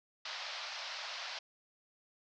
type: band-pass noise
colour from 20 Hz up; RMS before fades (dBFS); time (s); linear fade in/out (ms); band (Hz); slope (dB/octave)
white; -43; 0.25-1.39; 5; 580 to 5300; 48
effects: none